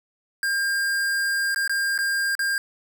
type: tone with dropouts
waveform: square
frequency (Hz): 1604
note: G6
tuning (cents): +39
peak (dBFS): -22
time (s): 0.43-2.58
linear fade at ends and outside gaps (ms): 1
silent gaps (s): 1.546-1.56 / 1.677-1.695 / 1.978-1.988 / 2.352-2.392
effects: 10-bit